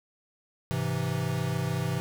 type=chord; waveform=square; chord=Ab augmented; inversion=none; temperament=equal; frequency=103.83 / 130.81 / 164.81 Hz; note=Ab2 / C3 / E3; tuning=0 / 0 / 0 cents; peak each=-35 / -31 / -32 dBFS; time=0.71-2 s; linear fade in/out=0 ms; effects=none